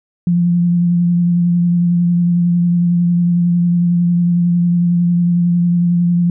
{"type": "tone with vibrato", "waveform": "sine", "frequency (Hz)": 173.8, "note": "F3", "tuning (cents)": -8, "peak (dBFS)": -10, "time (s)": [0.27, 6.3], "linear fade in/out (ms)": 2, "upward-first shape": "triangle", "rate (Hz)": 11, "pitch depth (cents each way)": 23, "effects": []}